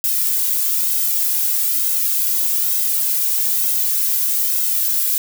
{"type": "noise with flanger", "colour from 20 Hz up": "violet", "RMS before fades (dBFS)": -18, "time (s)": [0.04, 5.18], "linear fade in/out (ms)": 0, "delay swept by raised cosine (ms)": [1.7, 2.26], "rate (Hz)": 1.1, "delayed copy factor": -0.75, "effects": []}